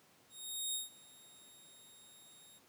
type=tone with ADSR envelope; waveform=15% pulse; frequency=3729 Hz; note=A#7; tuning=in tune; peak=-28 dBFS; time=0.29-2.6 s; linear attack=450 ms; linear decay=150 ms; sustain=-23 dB; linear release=32 ms; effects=pink hiss -66 dBFS RMS until 2.68 s + high-pass 150 Hz 12 dB/octave